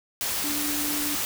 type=tone in noise; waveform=sine; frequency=293.7 Hz; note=D4; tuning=in tune; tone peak=-31 dBFS; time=0.44-1.15 s; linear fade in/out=0 ms; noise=white; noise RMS=-28 dBFS; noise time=0.21-1.25 s; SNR=-6 dB; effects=none